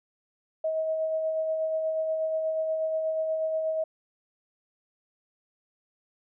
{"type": "tone with tremolo", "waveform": "sine", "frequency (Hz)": 636, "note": "D#5", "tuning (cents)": 38, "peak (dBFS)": -24, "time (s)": [0.64, 3.84], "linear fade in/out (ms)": 5, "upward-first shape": "sine", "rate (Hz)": 8.3, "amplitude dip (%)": 30, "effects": []}